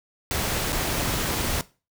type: noise with dropouts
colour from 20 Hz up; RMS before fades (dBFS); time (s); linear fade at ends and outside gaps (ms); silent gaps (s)
pink; -26; 0.31-1.61; 0; 0.722-0.728
effects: noise-tail reverb RT60 0.3 s tail -18 dB re dry